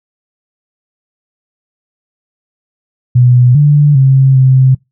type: tone with pitch steps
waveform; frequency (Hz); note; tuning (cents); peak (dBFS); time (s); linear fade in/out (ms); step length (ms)
sine; 123.9 / 146.6 / 134 / 131.1; B2 / D3 / C3 / C3; +6 / -3 / +42 / +4; -3; 3.15-4.75; 10; 400
effects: noise-tail reverb RT60 0.2 s tail -25 dB re dry